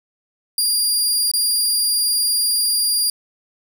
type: tone with dropouts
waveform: 20% pulse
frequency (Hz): 4807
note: D8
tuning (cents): +39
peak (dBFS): -10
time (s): 0.58-3.1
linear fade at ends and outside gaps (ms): 2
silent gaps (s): 1.315-1.336
effects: none